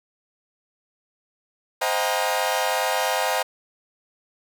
sawtooth tone cluster, 518 / 622 / 719 / 808 / 943 Hz, C5 / D#5 / F#5 / G#5 / A#5, -17 / -1 / -50 / -48 / +20 cents, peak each -24 dBFS, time 1.81-3.43 s, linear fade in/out 10 ms, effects none

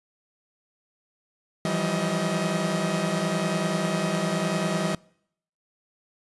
sawtooth tone cluster, 163.4 / 173.4 / 194.3 / 631 Hz, E3 / F3 / G3 / D#5, -15 / -12 / -15 / +24 cents, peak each -26 / -26 / -25 / -26 dBFS, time 1.65-4.95 s, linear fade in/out 2 ms, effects noise-tail reverb RT60 0.7 s tail -25 dB re dry + resampled to 24000 Hz

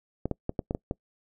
clicks, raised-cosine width 2 ms, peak -15 dBFS, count 7, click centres 0.256 / 0.313 / 0.494 / 0.592 / 0.709 / 0.749 / 0.911 s, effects noise-tail reverb RT60 0.1 s tail -25 dB re dry

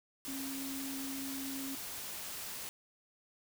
sine tone in noise, 270.9 Hz, C#4, 40 cents flat, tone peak -40 dBFS, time 0.28-1.75 s, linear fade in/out 0 ms, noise white, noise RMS -43 dBFS, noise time 0.25-2.69 s, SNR 0 dB, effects none

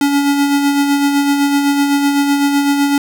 square tone with tremolo, 283.2 Hz, C#4, 37 cents sharp, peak -10 dBFS, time 0.01-2.98 s, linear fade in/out 2 ms, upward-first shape sine, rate 7.9 Hz, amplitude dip 40%, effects none

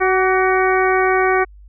harmonic tone with a mistuned harmonic, 374.5 Hz, F#4, 21 cents sharp, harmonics 1 / 2 / 3 / 4 / 5 / 6, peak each -16 / -19 / -21 / -22 / -23 / -24 dBFS, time 0-1.45 s, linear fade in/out 20 ms, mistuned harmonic 3, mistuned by +36 cents, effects added 50 Hz sine -39 dBFS peak until 1.68 s

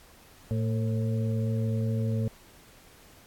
harmonic tone with a mistuned harmonic, 112.2 Hz, A2, 34 cents sharp, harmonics 1 / 2 / 4 / 5, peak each -26 / -32 / -38 / -40 dBFS, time 0.51-2.28 s, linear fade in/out 0 ms, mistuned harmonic 5, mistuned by -51 cents, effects pink hiss -55 dBFS RMS until 3.26 s + AAC 64 kbps

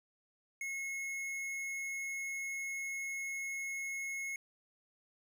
triangle tone with tanh clipping, 2174 Hz, C#7, 34 cents flat, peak -39 dBFS, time 0.61-4.36 s, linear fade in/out 2 ms, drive 18 dB, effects none

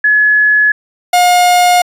sine / 45% pulse tone pair in turn, 1700 / 714.8 Hz, G#6 / F5, +40 / +40 cents, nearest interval octave + minor third, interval 1500 cents, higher first, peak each -6 dBFS, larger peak neither, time 0.04-0.72 / 1.13-1.82 s, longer second, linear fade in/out 5 ms, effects resampled to 32000 Hz

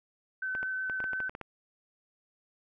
sine tone with vibrato, 1525 Hz, G6, 48 cents flat, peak -31 dBFS, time 0.42-1.29 s, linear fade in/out 5 ms, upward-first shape sine, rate 8.2 Hz, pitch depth 9 cents each way
clicks, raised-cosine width 0.5 ms, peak -24 dBFS, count 10, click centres 0.551 / 0.63 / 0.898 / 1.003 / 1.041 / 1.133 / 1.203 / 1.295 / 1.351 / 1.413 s
effects none

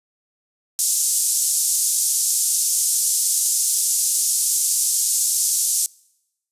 pink band-pass noise, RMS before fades -20 dBFS, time 0.79-5.86 s, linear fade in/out 0 ms, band 6500 to 11000 Hz, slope 24 dB/octave, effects noise-tail reverb RT60 0.9 s tail -26 dB re dry + resampled to 32000 Hz

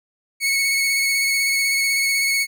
sawtooth tone with vibrato, 2205 Hz, C#7, 10 cents flat, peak -14 dBFS, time 0.4-2.47 s, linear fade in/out 50 ms, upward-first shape square, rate 16 Hz, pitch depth 15 cents each way, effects none

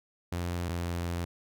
sawtooth tone pair in turn, 87.31 / 86.31 Hz, F2 / F2, 0 / -20 cents, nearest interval unison, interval 20 cents, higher first, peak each -27 dBFS, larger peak neither, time 0.32-0.69 / 0.69-1.25 s, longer second, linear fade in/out 5 ms, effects none

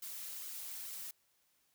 blue noise with flanger, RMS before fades -45 dBFS, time 0.02-1.11 s, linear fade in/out 5 ms, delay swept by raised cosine 1.1 to 5.1 ms, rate 2.3 Hz, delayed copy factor -0.5, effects white hiss -75 dBFS RMS until 1.74 s

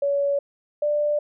sine tone pair in turn, 565 / 591.8 Hz, C#5 / D5, +33 / +13 cents, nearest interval minor second, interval 80 cents, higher second, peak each -19 dBFS, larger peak neither, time 0.02-0.39 / 0.82-1.19 s, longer neither, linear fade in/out 5 ms, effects none

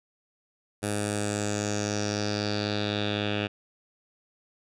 10% pulse tone with low-pass filter sweep, 103.83 Hz, G#2, in tune, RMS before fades -29 dBFS, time 0.82-3.48 s, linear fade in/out 20 ms, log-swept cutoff 10000 to 3000 Hz, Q 4.7, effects none

